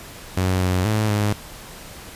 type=tone with pitch steps; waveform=sawtooth; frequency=92.8 / 91.7 / 107.8 / 104.2 Hz; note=F#2 / F#2 / A2 / G#2; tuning=+6 / -15 / -35 / +6 cents; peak=-14 dBFS; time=0.37-1.33 s; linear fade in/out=5 ms; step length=240 ms; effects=pink hiss -39 dBFS RMS until 2.15 s + resampled to 32000 Hz